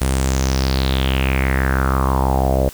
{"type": "tone with low-pass filter sweep", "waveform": "sawtooth", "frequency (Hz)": 66.2, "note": "C2", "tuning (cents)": 21, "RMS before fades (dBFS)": -17, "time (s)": [0.01, 2.69], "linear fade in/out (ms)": 0, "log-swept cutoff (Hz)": [10000, 560], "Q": 5.1, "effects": ["white hiss -39 dBFS RMS until 2.73 s"]}